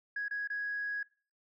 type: tone with dropouts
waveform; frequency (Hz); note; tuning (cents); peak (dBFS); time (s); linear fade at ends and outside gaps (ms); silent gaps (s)
sine; 1661.2; G#6; 0; -32; 0.16-1.03; 5; 0.283-0.309 / 0.475-0.5
effects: noise-tail reverb RT60 0.4 s tail -22 dB re dry + tanh soft clip ceiling -28 dBFS